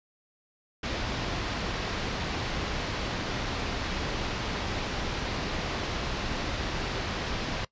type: low-pass noise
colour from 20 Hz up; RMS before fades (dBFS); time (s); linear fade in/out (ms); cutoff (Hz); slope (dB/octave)
pink; -32; 0.83-7.65; 5; 5200; 24
effects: noise-tail reverb RT60 0.1 s tail -21 dB re dry + resampled to 16000 Hz